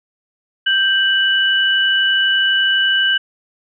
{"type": "tone pair together", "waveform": "sine", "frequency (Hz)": [1568, 2960], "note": ["G6", "F#7"], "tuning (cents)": [0, 0], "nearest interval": "major seventh", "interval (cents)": 1100, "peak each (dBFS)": -15, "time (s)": [0.66, 3.18], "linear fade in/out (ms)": 10, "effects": []}